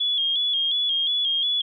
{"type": "tone with vibrato", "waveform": "sine", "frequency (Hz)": 3322, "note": "G#7", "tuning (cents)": 0, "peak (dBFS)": -20, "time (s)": [0, 1.62], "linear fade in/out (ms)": 10, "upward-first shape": "square", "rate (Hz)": 2.8, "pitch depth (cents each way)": 47, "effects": []}